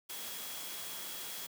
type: tone in noise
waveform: sine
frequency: 3322 Hz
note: G#7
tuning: in tune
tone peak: -50 dBFS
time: 0.09-1.47 s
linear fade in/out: 10 ms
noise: white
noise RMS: -43 dBFS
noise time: 0.09-1.47 s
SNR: -10 dB
effects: high-pass 150 Hz 12 dB/octave